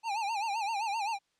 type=tone with vibrato; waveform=square; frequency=853 Hz; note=G#5; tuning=46 cents sharp; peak=-31 dBFS; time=0.03-1.19 s; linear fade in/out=50 ms; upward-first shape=sine; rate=7.7 Hz; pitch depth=140 cents each way; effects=white hiss -75 dBFS RMS until 1.39 s + low-pass 6000 Hz 12 dB/octave